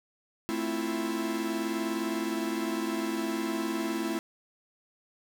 45% pulse chord, F major seventh, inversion first, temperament equal with one note detuned, 220.9 / 261.6 / 329.6 / 349.2 Hz, A3 / C4 / E4 / F4, +7 / 0 / 0 / 0 cents, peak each -35 / -37 / -32 / -38 dBFS, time 0.49-4.19 s, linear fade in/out 0 ms, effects none

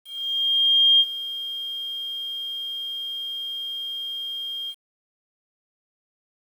sine tone with ADSR envelope, 3215 Hz, G7, 43 cents sharp, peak -12 dBFS, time 0.04-4.75 s, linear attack 960 ms, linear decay 46 ms, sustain -16 dB, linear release 59 ms, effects 8-bit

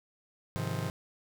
45% pulse chord, F minor seventh, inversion first, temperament just, 104.77 / 130.96 / 157.15 / 174.61 Hz, Ab2 / C3 / Eb3 / F3, +16 / +2 / +18 / 0 cents, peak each -37 / -37 / -38 / -39 dBFS, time 0.56-0.9 s, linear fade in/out 0 ms, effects 10-bit

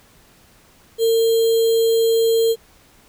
sine tone with sample-and-hold, 454.2 Hz, A#4, 45 cents flat, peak -13 dBFS, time 0.98-2.56 s, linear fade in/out 50 ms, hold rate 3675 Hz, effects pink hiss -52 dBFS RMS until 3.08 s

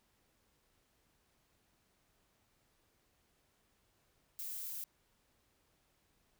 violet noise, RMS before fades -43 dBFS, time 4.39-4.84 s, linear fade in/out 0 ms, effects pink hiss -75 dBFS RMS until 6.39 s

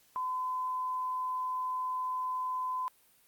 sine tone, 1017 Hz, C6, 50 cents flat, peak -31 dBFS, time 0.16-2.88 s, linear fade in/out 0 ms, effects white hiss -65 dBFS RMS until 3.27 s + Opus 48 kbps

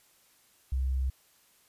sine tone, 65.41 Hz, C2, in tune, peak -26 dBFS, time 0.72-1.1 s, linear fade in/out 5 ms, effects white hiss -64 dBFS RMS until 1.68 s + resampled to 32000 Hz

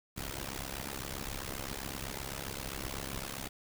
pink noise with amplitude modulation, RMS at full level -36 dBFS, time 0.16-3.49 s, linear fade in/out 20 ms, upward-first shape sine, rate 67.7 Hz, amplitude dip 95%, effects none

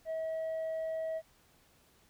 sine tone with tanh clipping, 643 Hz, E5, 43 cents flat, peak -34 dBFS, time 0.05-1.22 s, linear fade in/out 50 ms, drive 2 dB, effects pink hiss -66 dBFS RMS until 2.09 s

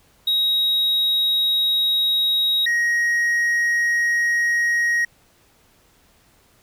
triangle tone pair in turn, 3800 / 1885.2 Hz, A#7 / A#6, +33 / +19 cents, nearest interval octave, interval 1214 cents, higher first, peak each -15 dBFS, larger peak neither, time 0.27-2.66 / 2.66-5.05 s, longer neither, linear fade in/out 5 ms, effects pink hiss -57 dBFS RMS until 6.62 s

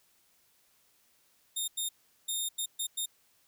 15% pulse tone bursts at uneven times, 3665 Hz, A#7, 30 cents flat, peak -24 dBFS, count 6, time 1.56-1.68 / 1.77-1.89 / 2.28-2.49 / 2.58-2.66 / 2.79-2.87 / 2.97-3.06 s, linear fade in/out 10 ms, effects white hiss -68 dBFS RMS until 3.47 s

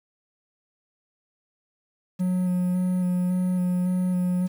triangle tone with vibrato, 181.2 Hz, F#3, 36 cents flat, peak -19 dBFS, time 2.19-4.48 s, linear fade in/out 20 ms, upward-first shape square, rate 1.8 Hz, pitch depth 11 cents each way, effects 8-bit

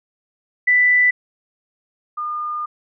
sine tone pair in turn, 1984 / 1213.6 Hz, B6 / D#6, +7 / -44 cents, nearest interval major sixth, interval 851 cents, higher first, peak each -11 / -22 dBFS, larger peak first, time 0.67-1.11 / 2.17-2.66 s, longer second, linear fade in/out 10 ms, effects none

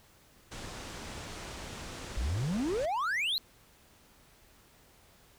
pink low-pass noise, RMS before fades -43 dBFS, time 0.51-2.86 s, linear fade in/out 10 ms, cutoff 8500 Hz, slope 24 dB/octave
triangle exponential sweep, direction up, 51 to 4257 Hz, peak -27 dBFS, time 2.17-3.38 s, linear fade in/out 0 ms
effects pink hiss -61 dBFS RMS until 5.38 s

